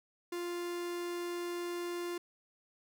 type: tone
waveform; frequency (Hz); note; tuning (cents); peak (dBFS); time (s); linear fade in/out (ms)
45% pulse; 349.2; F4; 0; -36; 0.32-2.18; 5
effects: none